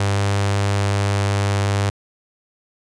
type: tone with notch filter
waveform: sawtooth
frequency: 100.3 Hz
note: G2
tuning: 40 cents sharp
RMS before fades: -19 dBFS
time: 0-1.9 s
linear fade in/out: 5 ms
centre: 240 Hz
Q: 1.2
effects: resampled to 22050 Hz